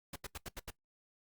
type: noise bursts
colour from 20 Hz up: pink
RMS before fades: -43 dBFS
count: 6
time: 0.13-0.704 s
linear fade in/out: 5 ms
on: 29 ms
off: 80 ms
effects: noise-tail reverb RT60 0.1 s tail -19 dB re dry + Opus 48 kbps